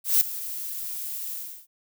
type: noise with ADSR envelope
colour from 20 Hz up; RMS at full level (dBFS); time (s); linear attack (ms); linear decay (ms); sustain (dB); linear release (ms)
violet; -17; 0.04-1.67; 170; 4; -16; 340
effects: none